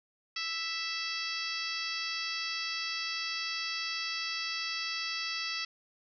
harmonic tone, 659.3 Hz, E5, in tune, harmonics 2 / 3 / 4 / 5 / 6 / 7 / 8 / 9, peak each -43 / -41 / -39 / -43 / -44 / -39 / -40 / -50 dBFS, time 0.36-5.65 s, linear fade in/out 5 ms, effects none

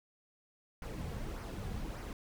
brown noise with flanger, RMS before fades -41 dBFS, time 0.82-2.13 s, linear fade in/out 2 ms, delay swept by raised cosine 0.26 to 3.36 ms, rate 1.7 Hz, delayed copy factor -0.5, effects none

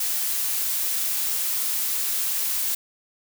blue noise, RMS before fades -25 dBFS, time 0-2.75 s, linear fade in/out 5 ms, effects none

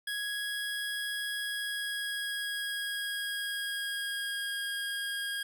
25% pulse tone with pitch glide, 1661.2 to 1628.9 Hz, G#6 to G#6, 0 to -34 cents, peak -29 dBFS, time 0.07-5.43 s, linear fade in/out 5 ms, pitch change -34 cents, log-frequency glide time 1.4-4.59 s, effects none

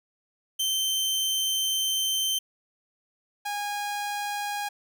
sawtooth tone pair in turn, 3106 / 820.6 Hz, G7 / G#5, -17 / -21 cents, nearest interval octave + major seventh, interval 2304 cents, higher first, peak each -21 / -25 dBFS, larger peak first, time 0.59-2.39 / 3.45-4.69 s, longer first, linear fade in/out 10 ms, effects none

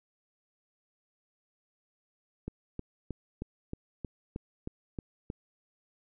click train, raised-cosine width 3 ms, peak -23 dBFS, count 10, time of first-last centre 2.48-5.301 s, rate 3.19 Hz, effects none

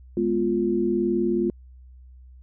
sine chord, F diminished, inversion first, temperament equal, 207.7 / 246.9 / 349.2 Hz, Ab3 / Cb4 / F4, 0 / 0 / 0 cents, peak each -26 / -27 / -22 dBFS, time 0.17-1.5 s, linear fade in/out 2 ms, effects added 63 Hz sine -44 dBFS peak until 2.42 s

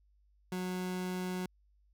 30% pulse tone, 182.9 Hz, F#3, 20 cents flat, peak -32 dBFS, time 0.52-1.46 s, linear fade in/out 2 ms, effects added 50 Hz sine -65 dBFS peak until 1.93 s

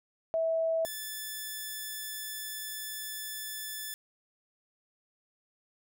sine / 5% pulse tone pair in turn, 652 / 1740.6 Hz, E5 / A6, -19 / -19 cents, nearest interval octave + perfect fourth, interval 1700 cents, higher second, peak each -26 dBFS, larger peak neither, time 0.34-0.85 / 0.85-3.94 s, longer second, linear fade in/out 0 ms, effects none

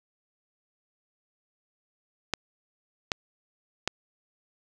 clicks, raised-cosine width 0.2 ms, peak -8 dBFS, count 3, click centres 2.337 / 3.118 / 3.876 s, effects none

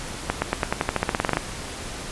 accelerating click train, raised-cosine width 0.5 ms, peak -5 dBFS, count 16, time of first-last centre 0.3-1.371 s, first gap 120 ms, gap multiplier 0.92, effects pink hiss -34 dBFS RMS until 2.11 s + resampled to 24000 Hz

